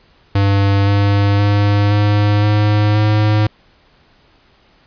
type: tone with pitch steps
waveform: square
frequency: 99.5 / 100.83 / 102.18 / 103.55 / 104.93 / 106.33 Hz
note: G2 / G2 / G#2 / G#2 / G#2 / G#2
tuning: +26 / +49 / -28 / -5 / +18 / +41 cents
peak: -11 dBFS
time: 0.35-3.47 s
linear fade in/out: 5 ms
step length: 520 ms
effects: pink hiss -52 dBFS RMS until 4.86 s + resampled to 11025 Hz